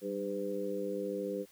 harmonic tone with a mistuned harmonic, 100.8 Hz, G2, 49 cents sharp, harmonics 2 / 3 / 4 / 5, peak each -41 / -41 / -38 / -37 dBFS, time 0.01-1.46 s, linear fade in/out 50 ms, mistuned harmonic 2, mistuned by -64 cents, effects white hiss -62 dBFS RMS until 1.51 s

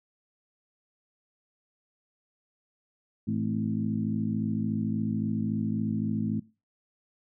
harmonic tone with a mistuned harmonic, 53.8 Hz, A1, 38 cents flat, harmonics 2 / 3 / 4 / 5 / 6, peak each -34 / -35 / -28 / -34 / -40 dBFS, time 3.27-6.4 s, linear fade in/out 10 ms, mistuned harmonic 5, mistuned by -67 cents, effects noise-tail reverb RT60 0.3 s tail -20 dB re dry

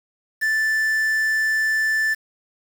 triangle tone with quantisation, 1760 Hz, A6, in tune, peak -16 dBFS, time 0.41-2.15 s, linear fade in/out 20 ms, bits 6, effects none

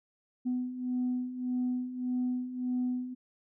sine beating tone pair, 248.9 / 250.6 Hz, B3 / B3, +14 / +25 cents, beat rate 1.7 Hz, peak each -35 / -30 dBFS, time 0.45-3.15 s, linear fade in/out 20 ms, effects tanh soft clip ceiling -24 dBFS

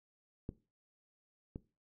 clicks, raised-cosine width 3 ms, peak -26 / -29 dBFS, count 2, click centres 0.491 / 1.559 s, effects noise-tail reverb RT60 0.3 s tail -18 dB re dry

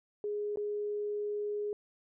sine tone with dropouts, 415.3 Hz, G#4, in tune, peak -32 dBFS, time 0.24-1.73 s, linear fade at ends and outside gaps 1 ms, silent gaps 0.559-0.572 s, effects none

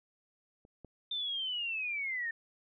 clicks, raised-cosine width 2 ms, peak -45 / -35 dBFS, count 2, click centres 0.651 / 0.847 s
sine linear sweep, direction down, 3600 to 1791 Hz, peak -33 dBFS, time 1.11-2.31 s, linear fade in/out 5 ms
effects none

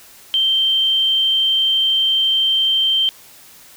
sine tone, 3134 Hz, G7, 1 cent flat, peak -13 dBFS, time 0.34-3.09 s, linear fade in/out 0 ms, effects white hiss -44 dBFS RMS until 3.76 s

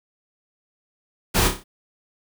pink noise with echo, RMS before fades -19 dBFS, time 1.34-1.49 s, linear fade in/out 20 ms, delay 30 ms, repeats 5, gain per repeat -6 dB, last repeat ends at 1.64 s, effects none

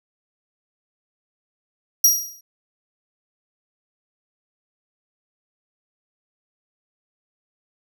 25% pulse tone with exponential decay, 5710 Hz, F8, 37 cents sharp, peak -4 dBFS, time 2.04-2.41 s, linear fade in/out 5 ms, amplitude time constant 80 ms, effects none

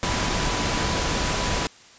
sine tone in noise, 987.8 Hz, B5, in tune, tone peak -33 dBFS, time 0.03-1.67 s, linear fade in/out 0 ms, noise pink, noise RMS -24 dBFS, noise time 0.03-1.67 s, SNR -12 dB, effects white hiss -49 dBFS RMS until 1.98 s + resampled to 16000 Hz

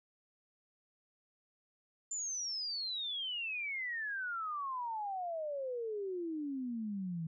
sine exponential sweep, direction down, 7260 to 158.2 Hz, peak -36 dBFS, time 2.11-7.27 s, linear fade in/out 5 ms, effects none

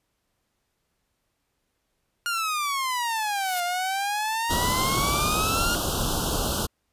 sawtooth exponential two-way sweep, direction down then up, 1427 to 698.5 to 1427 Hz, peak -21 dBFS, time 2.26-5.75 s, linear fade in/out 0 ms, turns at 3.63 s
blue noise with exponential growth, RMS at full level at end -30 dBFS, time 3-3.6 s, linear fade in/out 0 ms, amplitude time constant 130 ms
pink band-stop noise, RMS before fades -26 dBFS, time 4.49-6.67 s, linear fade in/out 20 ms, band 1500 to 2800 Hz, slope 96 dB/octave
effects pink hiss -75 dBFS RMS until 6.92 s + resampled to 32000 Hz

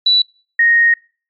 sine tone pair in turn, 3951 / 1864.6 Hz, B7 / A#6, 0 / 0 cents, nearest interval octave + minor second, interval 1300 cents, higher first, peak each -8 dBFS, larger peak neither, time 0.06-0.22 / 0.59-0.94 s, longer second, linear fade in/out 5 ms, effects noise-tail reverb RT60 0.4 s tail -25 dB re dry + MP3 48 kbps

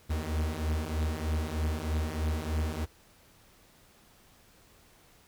45% pulse beating tone pair, 75.7 / 78.9 Hz, D#2 / D#2, -47 / +25 cents, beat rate 3.2 Hz, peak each -33 / -31 dBFS, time 0.09-2.86 s, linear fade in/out 20 ms, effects pink hiss -60 dBFS RMS until 5.27 s

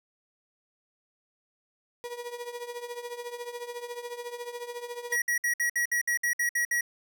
35% pulse tone with tremolo, 481.5 Hz, B4, 44 cents flat, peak -31 dBFS, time 2.04-5.16 s, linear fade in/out 0 ms, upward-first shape triangle, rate 14 Hz, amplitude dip 80%
square tone bursts, 1913 Hz, A#6, 44 cents sharp, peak -25 dBFS, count 11, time 5.12-6.81 s, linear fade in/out 5 ms, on 100 ms, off 59 ms
effects none

